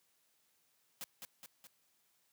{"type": "noise with echo", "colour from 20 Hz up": "white", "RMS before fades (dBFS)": -44, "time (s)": [1.01, 1.04], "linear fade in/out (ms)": 0, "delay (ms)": 210, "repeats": 3, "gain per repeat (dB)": -4, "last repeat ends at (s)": 1.67, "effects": ["white hiss -75 dBFS RMS until 2.32 s", "high-pass 100 Hz 12 dB/octave"]}